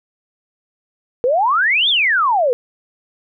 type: exponential two-way sweep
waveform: sine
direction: up then down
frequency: 466.2 to 3661 to 466.2 Hz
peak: -12 dBFS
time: 1.24-2.53 s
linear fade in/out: 0 ms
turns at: 1.89 s
effects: none